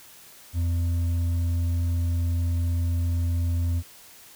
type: tone with hard clipping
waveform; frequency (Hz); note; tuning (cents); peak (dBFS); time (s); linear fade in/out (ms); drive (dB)
sine; 85.6; F2; -34; -23; 0.53-3.83; 50; 4
effects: white hiss -49 dBFS RMS until 4.35 s